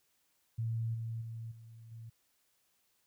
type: tone with level steps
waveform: sine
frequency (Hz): 113.9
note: A#2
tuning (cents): -40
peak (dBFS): -32 / -36 / -40 / -50 / -45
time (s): 0.58-2.1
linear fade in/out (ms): 10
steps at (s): 0.94 / 1.21 / 1.51 / 1.91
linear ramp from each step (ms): 10
effects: white hiss -75 dBFS RMS until 3.06 s